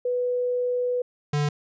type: tone pair in turn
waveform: sine / square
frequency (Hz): 493.9 / 146.84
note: B4 / D3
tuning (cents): 0 / 0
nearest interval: octave + major sixth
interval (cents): 2100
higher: first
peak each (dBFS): -22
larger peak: neither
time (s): 0.05-1.02 / 1.33-1.49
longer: first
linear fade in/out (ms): 5
effects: resampled to 16000 Hz